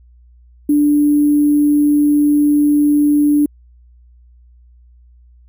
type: tone with sample-and-hold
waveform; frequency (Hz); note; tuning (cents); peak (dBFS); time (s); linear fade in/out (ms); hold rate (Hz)
sine; 293.6; D4; 0; -9; 0.69-3.46; 5; 11025
effects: added 60 Hz sine -43 dBFS peak until 5.48 s